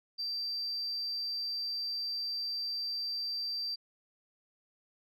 sine tone, 4688 Hz, D8, 4 cents flat, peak -32 dBFS, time 0.18-3.76 s, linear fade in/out 20 ms, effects tanh soft clip ceiling -29 dBFS

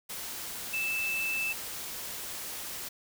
sine tone in noise, 2637 Hz, E7, in tune, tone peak -29 dBFS, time 0.73-1.53 s, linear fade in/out 10 ms, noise white, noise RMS -39 dBFS, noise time 0.09-2.89 s, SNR +7 dB, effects none

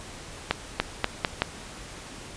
accelerating click train, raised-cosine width 0.3 ms, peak -5 dBFS, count 5, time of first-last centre 0.51-1.42 s, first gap 290 ms, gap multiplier 0.84, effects pink hiss -42 dBFS RMS until 2.36 s + resampled to 22050 Hz

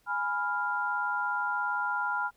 sine chord, F diminished, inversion first, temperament equal, 830.6 / 987.8 / 1396.9 Hz, Ab5 / Cb6 / F6, 0 / 0 / 0 cents, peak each -34 / -33 / -30 dBFS, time 0.06-2.31 s, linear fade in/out 50 ms, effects pink hiss -68 dBFS RMS until 2.36 s

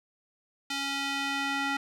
square tone with band-pass filter sweep, 277.2 Hz, C#4, in tune, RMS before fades -31 dBFS, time 0.7-1.77 s, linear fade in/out 5 ms, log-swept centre 3600 to 1800 Hz, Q 1, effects none

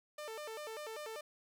sawtooth tone with vibrato, 516 Hz, C5, 24 cents flat, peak -39 dBFS, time 0.18-1.21 s, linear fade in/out 5 ms, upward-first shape square, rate 5.1 Hz, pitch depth 260 cents each way, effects 13-bit

